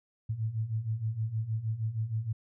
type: beating tone pair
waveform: sine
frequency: 106.9 / 113.3 Hz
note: A2 / A#2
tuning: -49 / -49 cents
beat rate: 6.4 Hz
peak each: -35 / -31 dBFS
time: 0.29-2.33 s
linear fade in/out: 10 ms
effects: none